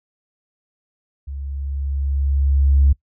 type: tone with level ramp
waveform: sine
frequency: 69.3 Hz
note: C#2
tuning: in tune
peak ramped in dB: -27 to -8 dBFS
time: 1.27-2.93 s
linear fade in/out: 10 ms
effects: noise-tail reverb RT60 0.1 s tail -23 dB re dry + tanh soft clip ceiling -6 dBFS